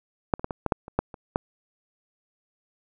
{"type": "clicks", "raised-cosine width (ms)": 1, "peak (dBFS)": [-6, -26, -13, -16, -10, -6, -25, -7, -25, -8], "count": 10, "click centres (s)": [0.338, 0.395, 0.444, 0.508, 0.663, 0.722, 0.881, 0.99, 1.142, 1.359], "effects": []}